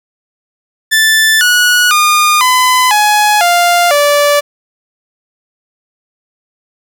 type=tone with pitch steps; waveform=sawtooth; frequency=1760 / 1463 / 1216.1 / 1010.9 / 840.3 / 698.5 / 580.6 Hz; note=A6 / F#6 / D#6 / B5 / G#5 / F5 / D5; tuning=0 / -20 / -40 / +40 / +20 / 0 / -20 cents; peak=-3 dBFS; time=0.91-4.41 s; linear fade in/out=20 ms; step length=500 ms; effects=7-bit